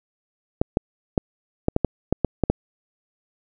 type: clicks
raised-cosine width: 2 ms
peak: -4 dBFS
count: 10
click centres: 0.615 / 0.771 / 1.178 / 1.684 / 1.764 / 1.847 / 2.126 / 2.247 / 2.437 / 2.5 s
effects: none